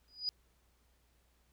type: tone with exponential growth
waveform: sine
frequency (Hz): 4932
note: D#8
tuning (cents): -16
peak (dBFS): -29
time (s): 0.08-0.29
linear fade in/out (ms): 0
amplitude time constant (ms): 45
effects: added 60 Hz sine -70 dBFS peak until 1.52 s + pink hiss -74 dBFS RMS until 1.52 s